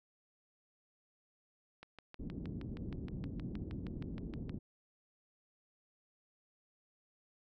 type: click train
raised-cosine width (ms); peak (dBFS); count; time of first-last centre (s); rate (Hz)
0.3; -34; 18; 1.83-4.495; 6.38
type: low-pass noise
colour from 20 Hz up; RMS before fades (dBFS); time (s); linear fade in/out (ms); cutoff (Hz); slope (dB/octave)
white; -43; 2.19-4.59; 10; 290; 24
effects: none